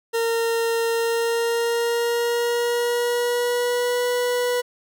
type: tone with pitch glide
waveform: 40% pulse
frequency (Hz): 460 to 490.2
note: A#4 to B4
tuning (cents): -23 to -13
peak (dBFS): -19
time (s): 0.13-4.62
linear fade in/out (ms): 20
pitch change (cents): +110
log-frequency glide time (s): 0.91-4.06
effects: none